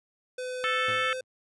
square tone with pitch glide, 505 to 513.8 Hz, B4 to C5, +39 to -32 cents, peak -33 dBFS, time 0.38-1.21 s, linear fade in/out 5 ms, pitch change +29 cents, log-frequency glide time 0.65-1.08 s
harmonic tone, 440 Hz, A4, in tune, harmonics 3 / 4 / 5 / 6 / 7 / 8, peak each -29 / -31 / -33 / -35 / -36 / -37 dBFS, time 0.64-1.13 s, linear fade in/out 0 ms
sawtooth tone with exponential decay, 110.6 Hz, A2, 9 cents sharp, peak -34 dBFS, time 0.88-1.24 s, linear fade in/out 5 ms, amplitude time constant 78 ms
effects resampled to 24000 Hz

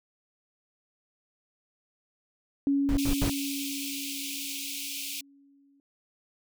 sine tone with exponential decay, 279.2 Hz, C#4, 13 cents sharp, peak -21 dBFS, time 2.67-5.8 s, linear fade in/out 1 ms, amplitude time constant 680 ms
brown noise bursts, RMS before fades -27 dBFS, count 3, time 2.89-3.296 s, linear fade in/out 0 ms, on 80 ms, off 83 ms
pink high-pass noise, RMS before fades -36 dBFS, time 2.98-5.21 s, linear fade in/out 5 ms, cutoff 2300 Hz, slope 96 dB/octave
effects none

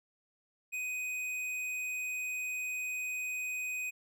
sine tone with tanh clipping, 2500 Hz, D#7, 8 cents sharp, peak -36 dBFS, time 0.72-3.91 s, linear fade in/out 20 ms, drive 13 dB, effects none

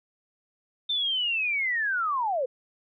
sine linear sweep, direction down, 3600 to 479.6 Hz, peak -24 dBFS, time 0.89-2.46 s, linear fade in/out 10 ms, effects none

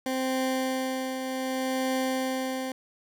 20% pulse tone with tremolo, 260.9 Hz, C4, 5 cents flat, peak -20 dBFS, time 0.06-2.72 s, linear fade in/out 2 ms, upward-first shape triangle, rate 0.66 Hz, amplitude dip 50%, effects none

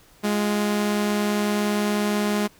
sawtooth tone pair together, 207.7 / 349.6 Hz, G#3 / F4, 0 / +2 cents, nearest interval major sixth, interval 902 cents, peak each -17 / -27 dBFS, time 0.23-2.48 s, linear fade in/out 20 ms, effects pink hiss -54 dBFS RMS until 2.59 s

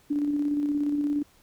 sine tone with tremolo, 291.3 Hz, D4, 14 cents flat, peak -22 dBFS, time 0.1-1.23 s, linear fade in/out 10 ms, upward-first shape square, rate 17 Hz, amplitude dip 30%, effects pink hiss -60 dBFS RMS until 1.42 s

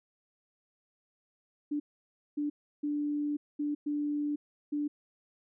sine tone bursts at uneven times, 293.7 Hz, D4, in tune, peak -29 dBFS, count 6, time 1.71-1.8 / 2.37-2.5 / 2.83-3.37 / 3.59-3.75 / 3.86-4.36 / 4.72-4.88 s, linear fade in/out 10 ms, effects none

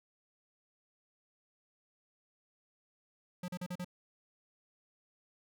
square tone bursts, 179.2 Hz, F3, 45 cents sharp, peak -38 dBFS, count 5, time 3.43-3.846 s, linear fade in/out 5 ms, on 52 ms, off 39 ms, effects none

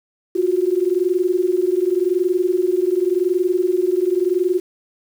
sine tone pair together, 352.3 / 373.2 Hz, F4 / F#4, +15 / +15 cents, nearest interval minor second, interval 100 cents, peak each -18 dBFS, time 0.35-4.6 s, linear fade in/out 10 ms, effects 7-bit

